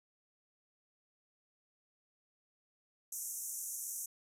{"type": "band-pass noise", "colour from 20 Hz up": "pink", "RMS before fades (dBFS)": -42, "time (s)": [3.12, 4.06], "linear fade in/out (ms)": 5, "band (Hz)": [5900, 14000], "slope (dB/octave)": 96, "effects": []}